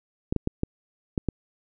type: clicks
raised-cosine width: 3 ms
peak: -11 dBFS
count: 6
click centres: 0.325 / 0.363 / 0.474 / 0.634 / 1.178 / 1.287 s
effects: none